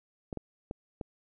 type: clicks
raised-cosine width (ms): 2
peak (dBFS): -23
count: 4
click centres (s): 0.328 / 0.373 / 0.711 / 1.012
effects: none